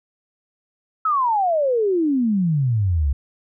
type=exponential sweep; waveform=sine; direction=down; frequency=1318.5 to 65.41 Hz; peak=-16 dBFS; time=1.05-3.13 s; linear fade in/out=5 ms; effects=none